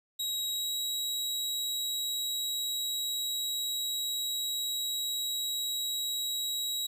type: tone with pitch glide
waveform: sawtooth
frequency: 3830 to 3854 Hz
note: A#7 to B7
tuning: +46 to -43 cents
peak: -28 dBFS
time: 0.19-6.87 s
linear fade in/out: 10 ms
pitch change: +11 cents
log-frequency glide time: 0.51-0.76 s
effects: 11-bit